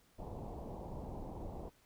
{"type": "low-pass noise", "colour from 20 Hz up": "pink", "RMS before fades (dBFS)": -45, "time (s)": [0.18, 1.7], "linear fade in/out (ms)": 20, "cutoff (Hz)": 950, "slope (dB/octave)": 48, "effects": ["pink hiss -69 dBFS RMS until 1.85 s"]}